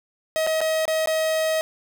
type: tone with dropouts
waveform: 45% pulse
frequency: 635 Hz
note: D#5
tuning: 35 cents sharp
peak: -20 dBFS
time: 0.36-1.61 s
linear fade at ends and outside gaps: 0 ms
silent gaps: 0.466-0.472 / 0.606-0.614 / 0.854-0.879 / 1.059-1.073 s
effects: none